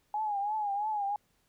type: tone with vibrato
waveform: sine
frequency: 830.6 Hz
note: G#5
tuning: in tune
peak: -29 dBFS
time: 0.14-1.16 s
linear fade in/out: 2 ms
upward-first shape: triangle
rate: 3 Hz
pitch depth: 96 cents each way
effects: pink hiss -72 dBFS RMS until 1.48 s